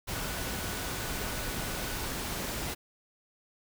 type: tone in noise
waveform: sine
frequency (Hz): 1480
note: F#6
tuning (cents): 0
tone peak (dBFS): -46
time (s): 0.13-2.07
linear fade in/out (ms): 20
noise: pink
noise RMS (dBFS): -35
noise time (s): 0.07-2.75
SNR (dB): -14
effects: none